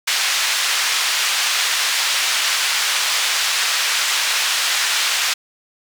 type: band-pass noise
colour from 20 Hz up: white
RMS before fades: -19 dBFS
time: 0.07-5.34 s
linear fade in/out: 10 ms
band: 1200 to 5100 Hz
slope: 12 dB/octave
effects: none